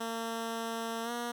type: tone with pitch glide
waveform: 10% pulse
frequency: 228.1 to 238.7 Hz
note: A#3 to A#3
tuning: -37 to +41 cents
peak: -26 dBFS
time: 0-1.32 s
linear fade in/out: 10 ms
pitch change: +78 cents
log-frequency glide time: 1.03-1.11 s
effects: none